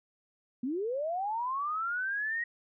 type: linear sweep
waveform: sine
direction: up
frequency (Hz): 233 to 1900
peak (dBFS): -30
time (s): 0.63-2.44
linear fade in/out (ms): 5
effects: none